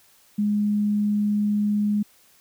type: tone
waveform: sine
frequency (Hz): 207.7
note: G#3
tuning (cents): 0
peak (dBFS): -19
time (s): 0.38-2.03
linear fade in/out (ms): 10
effects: white hiss -57 dBFS RMS until 2.4 s